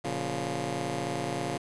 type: chord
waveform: 10% pulse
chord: Bb minor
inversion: none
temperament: just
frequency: 116.54 / 139.85 / 174.81 Hz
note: Bb2 / Db3 / F3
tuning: 0 / +16 / +2 cents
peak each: -29 / -26 / -29 dBFS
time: 0.04-1.58 s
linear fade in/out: 10 ms
effects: resampled to 22050 Hz + 8-bit